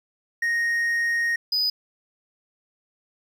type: tone pair in turn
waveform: triangle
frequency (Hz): 1864.7 / 4978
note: A#6 / D#8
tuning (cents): 0 / 0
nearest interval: octave + perfect fourth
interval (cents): 1700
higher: second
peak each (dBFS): -19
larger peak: neither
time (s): 0.42-1.36 / 1.52-1.7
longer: first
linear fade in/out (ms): 5
effects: 10-bit

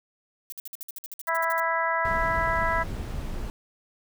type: noise bursts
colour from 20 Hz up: violet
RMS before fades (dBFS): -37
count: 15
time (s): 0.5-1.6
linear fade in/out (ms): 0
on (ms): 22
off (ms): 55
type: harmonic tone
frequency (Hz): 329.6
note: E4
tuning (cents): 0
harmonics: 2 / 3 / 4 / 5 / 6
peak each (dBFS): -30 / -27 / -30 / -30 / -31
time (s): 1.27-2.84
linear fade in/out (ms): 20
type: noise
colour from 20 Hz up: brown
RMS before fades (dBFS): -32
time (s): 2.05-3.5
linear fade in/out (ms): 0
effects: none

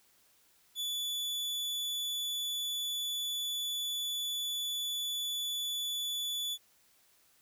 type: tone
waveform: 40% pulse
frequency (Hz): 3455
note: A7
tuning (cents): -32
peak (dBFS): -32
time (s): 0.75-6.58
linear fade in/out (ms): 50
effects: white hiss -67 dBFS RMS until 7.41 s

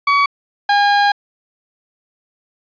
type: tone pair in turn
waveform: 30% pulse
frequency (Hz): 1132 / 814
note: C#6 / G#5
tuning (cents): +36 / -35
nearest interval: tritone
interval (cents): 571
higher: first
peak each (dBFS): -8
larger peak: neither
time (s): 0.07-0.26 / 0.69-1.12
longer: second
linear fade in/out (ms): 5
effects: resampled to 11025 Hz + 7-bit

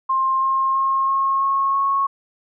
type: tone with pitch steps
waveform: sine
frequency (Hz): 1059 / 1067 / 1075 / 1083.1 / 1091.3 / 1099.5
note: C6 / C6 / C6 / C#6 / C#6 / C#6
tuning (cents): +21 / +34 / +47 / -40 / -27 / -14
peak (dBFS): -16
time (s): 0.09-2.07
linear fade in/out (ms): 10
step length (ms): 330
effects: none

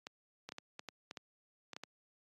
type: clicks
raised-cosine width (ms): 0.2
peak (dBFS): -27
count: 11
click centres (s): 0.069 / 0.49 / 0.521 / 0.584 / 0.794 / 0.887 / 1.111 / 1.172 / 1.733 / 1.765 / 1.836
effects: high-pass 150 Hz 12 dB/octave + AAC 32 kbps

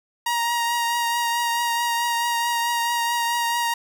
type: tone with vibrato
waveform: sawtooth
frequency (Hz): 942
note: A#5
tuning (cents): +18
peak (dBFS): -17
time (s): 0.26-3.74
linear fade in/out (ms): 5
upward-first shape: triangle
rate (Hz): 4.6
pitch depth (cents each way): 22
effects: 8-bit

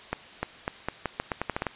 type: accelerating click train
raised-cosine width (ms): 0.5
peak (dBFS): -12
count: 12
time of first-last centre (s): 0.13-1.667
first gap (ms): 300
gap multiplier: 0.83
effects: white hiss -47 dBFS RMS until 1.75 s + resampled to 8000 Hz

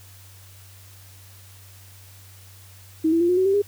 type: tone with pitch steps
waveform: sine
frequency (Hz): 318.2 / 331.5 / 345.4 / 359.9 / 374.9 / 390.6 / 407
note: D#4 / E4 / F4 / F#4 / F#4 / G4 / G#4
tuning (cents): +39 / +10 / -19 / -48 / +23 / -6 / -35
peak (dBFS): -16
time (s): 3.04-3.621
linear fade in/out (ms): 10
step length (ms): 83
effects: added 96 Hz sine -46 dBFS peak until 3.67 s + white hiss -50 dBFS RMS until 3.67 s

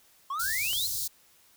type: exponential sweep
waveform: triangle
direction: up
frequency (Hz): 1054 to 4297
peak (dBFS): -28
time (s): 0.3-0.87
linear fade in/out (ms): 5
type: band-stop noise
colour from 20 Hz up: white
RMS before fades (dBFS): -32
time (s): 0.39-1.08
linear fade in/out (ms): 10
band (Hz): 130 to 3900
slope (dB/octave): 48
type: clicks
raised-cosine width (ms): 0.3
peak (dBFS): -31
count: 2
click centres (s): 0.729 / 0.733
effects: white hiss -61 dBFS RMS until 1.56 s

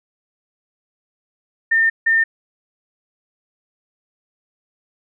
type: tone bursts at uneven times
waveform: sine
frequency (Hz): 1810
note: A6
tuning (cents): +48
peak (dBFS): -12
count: 2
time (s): 1.71-1.9 / 2.06-2.24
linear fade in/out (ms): 10
effects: none

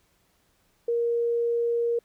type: tone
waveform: sine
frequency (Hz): 469.8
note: A#4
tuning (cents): +13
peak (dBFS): -22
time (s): 0.88-1.99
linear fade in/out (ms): 5
effects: pink hiss -67 dBFS RMS until 2.04 s

